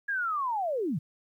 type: linear sweep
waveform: sine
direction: down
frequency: 1676 to 122.7 Hz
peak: -27 dBFS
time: 0.08-0.99 s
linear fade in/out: 10 ms
effects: 11-bit